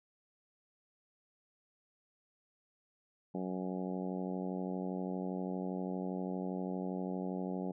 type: harmonic tone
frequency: 92.5 Hz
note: F#2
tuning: in tune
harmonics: 2 / 3 / 4 / 5 / 6 / 7 / 8 / 9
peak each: -38 / -42 / -44 / -46 / -48 / -49 / -50 / -51 dBFS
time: 3.34-7.72 s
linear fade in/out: 10 ms
effects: none